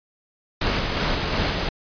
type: noise with tremolo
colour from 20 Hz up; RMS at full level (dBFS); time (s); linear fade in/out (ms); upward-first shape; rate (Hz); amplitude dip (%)
pink; -22; 0.61-1.69; 5; square; 2.8; 25
effects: resampled to 11025 Hz